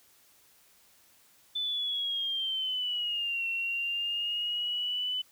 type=linear two-way sweep; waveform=sine; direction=down then up; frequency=3520 to 2715 to 3010 Hz; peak=-29 dBFS; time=1.55-5.22 s; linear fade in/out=10 ms; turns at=3.47 s; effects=white hiss -62 dBFS RMS until 5.31 s